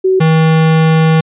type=tone pair in turn; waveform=sine / square; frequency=376.6 / 159.9 Hz; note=F#4 / D#3; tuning=+31 / +48 cents; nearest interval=octave + minor third; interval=1483 cents; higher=first; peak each=-7 dBFS; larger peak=neither; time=0.04-0.2 / 0.2-1.21 s; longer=second; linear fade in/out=10 ms; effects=resampled to 8000 Hz